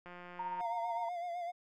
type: click train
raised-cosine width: 0.5 ms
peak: -35 dBFS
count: 98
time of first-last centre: 0.06-0.608 s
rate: 177 Hz
type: tone with tremolo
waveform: sine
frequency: 925 Hz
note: A#5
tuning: 14 cents flat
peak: -34 dBFS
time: 0.39-1.09 s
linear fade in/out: 5 ms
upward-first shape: triangle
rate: 16 Hz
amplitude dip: 55%
type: tone with vibrato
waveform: triangle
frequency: 698.5 Hz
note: F5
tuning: in tune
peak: -35 dBFS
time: 0.59-1.52 s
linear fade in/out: 20 ms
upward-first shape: sine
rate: 7.9 Hz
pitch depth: 47 cents each way
effects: none